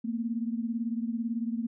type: beating tone pair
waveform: sine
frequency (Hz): 226.8 / 244.8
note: A#3 / B3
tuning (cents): -47 / -15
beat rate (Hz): 18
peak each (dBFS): -30 / -34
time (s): 0.04-1.67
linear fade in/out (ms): 10
effects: none